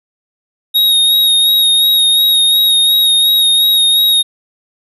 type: tone with vibrato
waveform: square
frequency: 3754 Hz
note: A#7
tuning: 11 cents sharp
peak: -8 dBFS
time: 0.74-4.23 s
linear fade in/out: 20 ms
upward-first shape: sine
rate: 2.8 Hz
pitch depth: 25 cents each way
effects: none